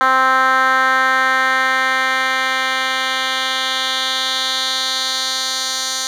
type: tone with band-pass filter sweep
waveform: 10% pulse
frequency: 261.6 Hz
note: C4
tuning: in tune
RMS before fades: -17 dBFS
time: 0.01-6.07 s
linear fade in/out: 0 ms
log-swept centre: 1300 to 5400 Hz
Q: 2.1
effects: 7-bit